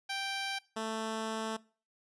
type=tone pair in turn; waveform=10% pulse; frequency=784 / 221.2 Hz; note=G5 / A3; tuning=0 / +9 cents; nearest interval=octave + minor seventh; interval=2191 cents; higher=first; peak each=-26 dBFS; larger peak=neither; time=0.09-0.59 / 0.76-1.57 s; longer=second; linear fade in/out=10 ms; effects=noise-tail reverb RT60 0.4 s tail -22 dB re dry + resampled to 22050 Hz